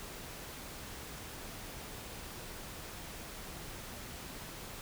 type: silence
effects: pink hiss -46 dBFS RMS until 4.81 s